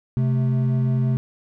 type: tone pair together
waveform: triangle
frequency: 130.2 / 219 Hz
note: C3 / A3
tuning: -8 / -8 cents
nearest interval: major sixth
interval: 900 cents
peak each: -16 / -24 dBFS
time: 0.17-1.17 s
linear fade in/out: 0 ms
effects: none